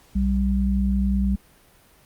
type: tone pair together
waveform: sine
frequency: 61.74 / 196.01 Hz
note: B1 / G3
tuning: 0 / 0 cents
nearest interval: octave + minor sixth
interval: 2000 cents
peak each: -21 dBFS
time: 0.15-1.36 s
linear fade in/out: 10 ms
effects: pink hiss -55 dBFS RMS until 2.05 s + Opus 48 kbps